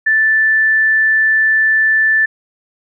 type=tone; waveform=sine; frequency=1760 Hz; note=A6; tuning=in tune; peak=-9 dBFS; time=0.06-2.26 s; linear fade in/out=10 ms; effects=none